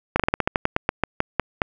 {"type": "slowing click train", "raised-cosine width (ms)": 0.5, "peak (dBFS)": -3, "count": 15, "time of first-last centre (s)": [0.16, 1.618], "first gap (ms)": 36, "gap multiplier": 1.15, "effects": []}